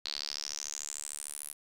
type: tone with band-pass filter sweep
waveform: sawtooth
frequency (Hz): 73.42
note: D2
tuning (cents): 0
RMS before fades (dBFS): -40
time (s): 0.05-1.53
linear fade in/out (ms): 5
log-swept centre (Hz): 4200 to 11000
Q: 6.6
effects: none